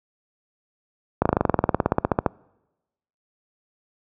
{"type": "slowing click train", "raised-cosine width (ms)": 1, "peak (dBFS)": -3, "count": 21, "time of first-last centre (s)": [1.22, 2.262], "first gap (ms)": 35, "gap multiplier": 1.04, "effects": ["noise-tail reverb RT60 1.0 s tail -26 dB re dry", "high-pass 60 Hz 12 dB/octave"]}